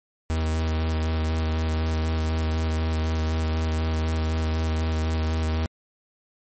45% pulse tone with vibrato, 79.5 Hz, D#2, 38 cents sharp, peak -22 dBFS, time 0.3-5.66 s, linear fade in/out 0 ms, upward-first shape square, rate 4 Hz, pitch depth 11 cents each way, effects MP3 32 kbps

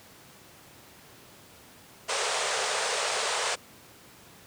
pink band-pass noise, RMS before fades -29 dBFS, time 2.08-3.56 s, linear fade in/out 20 ms, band 410 to 9300 Hz, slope 96 dB/octave, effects pink hiss -52 dBFS RMS until 4.46 s + high-pass 100 Hz 12 dB/octave

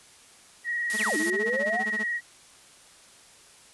sine tone with vibrato, 1900 Hz, A#6, 33 cents sharp, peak -26 dBFS, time 0.64-2.21 s, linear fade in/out 50 ms, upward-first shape triangle, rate 20 Hz, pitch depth 39 cents each way
blue noise, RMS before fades -31 dBFS, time 0.9-1.3 s, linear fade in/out 0 ms
sawtooth tone with tremolo, 216 Hz, A3, 32 cents flat, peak -27 dBFS, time 0.93-2.05 s, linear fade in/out 20 ms, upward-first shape sine, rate 15 Hz, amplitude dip 100%
sine exponential two-way sweep, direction down then up, 4300 to 294.6 to 802 Hz, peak -27 dBFS, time 0.97-1.85 s, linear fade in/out 50 ms, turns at 1.17 s
effects white hiss -53 dBFS RMS until 3.73 s + resampled to 24000 Hz

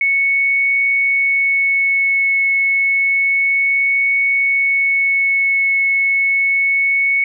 sine tone with vibrato, 2209 Hz, C#7, 7 cents flat, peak -12 dBFS, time 0.01-7.24 s, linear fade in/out 2 ms, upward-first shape triangle, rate 0.3 Hz, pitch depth 9 cents each way, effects none

